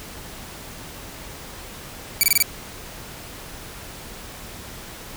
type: tone bursts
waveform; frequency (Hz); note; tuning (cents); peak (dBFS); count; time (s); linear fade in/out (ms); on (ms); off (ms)
5% pulse; 2301; D7; -36; -4; 5; 2.21-2.425; 0; 23; 25
effects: pink hiss -38 dBFS RMS until 5.16 s